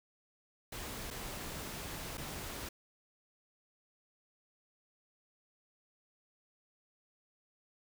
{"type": "noise with dropouts", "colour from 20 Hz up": "pink", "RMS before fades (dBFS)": -43, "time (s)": [0.72, 2.69], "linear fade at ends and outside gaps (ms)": 5, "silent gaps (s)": [[1.105, 1.109], [2.173, 2.178]], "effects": []}